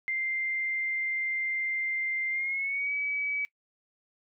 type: tone with pitch glide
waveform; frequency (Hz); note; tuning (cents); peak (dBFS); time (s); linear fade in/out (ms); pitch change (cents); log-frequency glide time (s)
sine; 2093 to 2282; C7 to C#7; 0 to +50; -28; 0.08-3.45; 0; +150; 2.3-2.93
effects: noise-tail reverb RT60 0.1 s tail -20 dB re dry